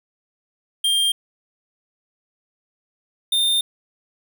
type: tone pair in turn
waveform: square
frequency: 3195 / 3623 Hz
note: G7 / A7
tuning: +32 / +50 cents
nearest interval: major second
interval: 218 cents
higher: second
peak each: -17 dBFS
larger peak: neither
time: 0.84-1.12 / 3.32-3.61 s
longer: second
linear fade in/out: 5 ms
effects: none